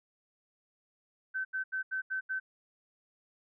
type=tone bursts; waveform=sine; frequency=1534 Hz; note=G6; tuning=38 cents flat; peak=-31 dBFS; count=6; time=1.34-2.4 s; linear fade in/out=20 ms; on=110 ms; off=80 ms; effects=none